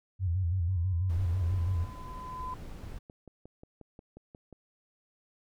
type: tone with vibrato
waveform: sine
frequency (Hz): 89.3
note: F2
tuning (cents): +39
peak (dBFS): -26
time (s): 0.19-1.87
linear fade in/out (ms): 50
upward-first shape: square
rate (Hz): 6.1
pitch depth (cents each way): 94
type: tone with exponential growth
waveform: sine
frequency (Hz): 1014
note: B5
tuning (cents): +45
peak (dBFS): -34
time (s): 0.7-2.54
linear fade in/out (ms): 2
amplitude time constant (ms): 400
type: noise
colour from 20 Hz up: brown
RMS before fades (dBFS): -42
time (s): 1.09-2.99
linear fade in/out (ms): 10
type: click train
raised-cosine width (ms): 2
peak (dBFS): -35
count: 10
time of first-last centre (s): 2.92-4.527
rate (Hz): 5.6
effects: none